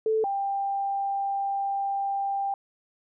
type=tone pair in turn; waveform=sine; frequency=439.2 / 791.9 Hz; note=A4 / G5; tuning=-3 / +17 cents; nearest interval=minor seventh; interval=1020 cents; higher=second; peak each=-21 / -25 dBFS; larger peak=first; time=0.06-0.24 / 0.24-2.54 s; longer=second; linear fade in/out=2 ms; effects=none